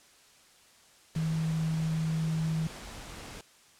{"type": "tone in noise", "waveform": "sine", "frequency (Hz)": 160, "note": "D#3", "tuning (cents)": 49, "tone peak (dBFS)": -27, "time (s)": [1.16, 2.67], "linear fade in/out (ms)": 2, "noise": "pink", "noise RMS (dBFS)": -44, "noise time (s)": [1.15, 3.41], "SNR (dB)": 14, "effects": ["white hiss -59 dBFS RMS until 3.79 s", "low-pass 9000 Hz 12 dB/octave"]}